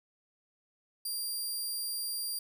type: tone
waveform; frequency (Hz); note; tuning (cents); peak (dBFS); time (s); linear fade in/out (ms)
15% pulse; 4760; D8; +22; -27; 1.05-2.39; 5
effects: none